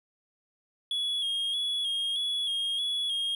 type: tone with vibrato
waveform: triangle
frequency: 3315 Hz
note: G#7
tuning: 4 cents flat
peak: -26 dBFS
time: 0.91-3.35 s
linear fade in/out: 2 ms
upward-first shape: square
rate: 1.6 Hz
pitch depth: 36 cents each way
effects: none